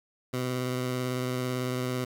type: tone with vibrato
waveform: 15% pulse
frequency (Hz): 126.4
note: B2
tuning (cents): +41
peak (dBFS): -22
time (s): 0.33-2.05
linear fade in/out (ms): 10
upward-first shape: triangle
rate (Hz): 18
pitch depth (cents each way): 22
effects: 9-bit

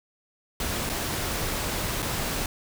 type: noise with dropouts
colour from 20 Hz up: pink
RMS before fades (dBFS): -29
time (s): 0.6-2.46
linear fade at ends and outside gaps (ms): 2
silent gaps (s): 0.893-0.897 / 2.022-2.026
effects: none

